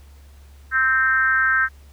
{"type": "tone with frequency modulation", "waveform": "sine", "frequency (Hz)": 1568, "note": "G6", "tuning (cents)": 0, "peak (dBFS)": -15, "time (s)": [0.71, 1.69], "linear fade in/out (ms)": 50, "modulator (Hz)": 263, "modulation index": 0.88, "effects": ["added 70 Hz sine -43 dBFS peak until 1.92 s", "pink hiss -56 dBFS RMS until 1.92 s"]}